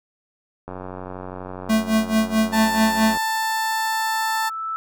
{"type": "click train", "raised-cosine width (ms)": 1, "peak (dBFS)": -19, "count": 231, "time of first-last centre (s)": [0.68, 3.172], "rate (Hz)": 92.3}
{"type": "tone with tremolo", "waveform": "square", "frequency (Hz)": 220, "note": "A3", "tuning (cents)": 0, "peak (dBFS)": -15, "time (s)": [1.69, 3.16], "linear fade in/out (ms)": 10, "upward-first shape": "sine", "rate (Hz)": 4.6, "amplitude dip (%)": 85}
{"type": "tone with exponential growth", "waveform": "sine", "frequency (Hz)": 1317, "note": "E6", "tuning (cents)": -2, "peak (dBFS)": -23, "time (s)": [2.27, 4.76], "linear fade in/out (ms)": 0, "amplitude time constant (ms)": 540}
{"type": "tone", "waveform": "30% pulse", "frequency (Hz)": 886, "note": "A5", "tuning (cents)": 12, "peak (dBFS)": -18, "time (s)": [2.52, 4.5], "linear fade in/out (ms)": 20}
{"effects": []}